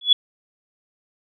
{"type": "tone with exponential growth", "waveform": "sine", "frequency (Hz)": 3400, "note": "G#7", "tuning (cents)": 40, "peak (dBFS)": -6, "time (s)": [0.01, 0.13], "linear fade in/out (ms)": 5, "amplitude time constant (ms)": 26, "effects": []}